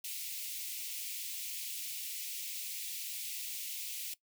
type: high-pass noise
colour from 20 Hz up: white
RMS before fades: -41 dBFS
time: 0.04-4.14 s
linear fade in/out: 5 ms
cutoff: 2200 Hz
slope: 48 dB/octave
effects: noise-tail reverb RT60 0.1 s tail -18 dB re dry